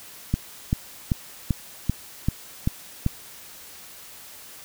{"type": "click train", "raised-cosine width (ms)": 5, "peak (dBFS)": -8, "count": 8, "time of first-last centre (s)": [0.34, 3.064], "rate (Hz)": 2.57, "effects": ["white hiss -44 dBFS RMS until 4.64 s"]}